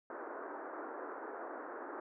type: band-pass noise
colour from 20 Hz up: pink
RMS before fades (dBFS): -45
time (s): 0.1-2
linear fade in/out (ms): 2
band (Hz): 290 to 1600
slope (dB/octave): 48
effects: none